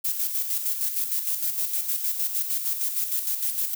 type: noise with tremolo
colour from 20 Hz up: violet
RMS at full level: -25 dBFS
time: 0.04-3.75 s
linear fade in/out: 10 ms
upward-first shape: square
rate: 6.5 Hz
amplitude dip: 50%
effects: none